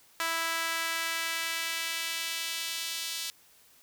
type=tone with high-pass filter sweep; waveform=sawtooth; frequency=329.6 Hz; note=E4; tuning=in tune; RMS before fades=-33 dBFS; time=0.2-3.3 s; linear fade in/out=0 ms; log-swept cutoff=1300 to 3800 Hz; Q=1.2; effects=white hiss -60 dBFS RMS until 3.82 s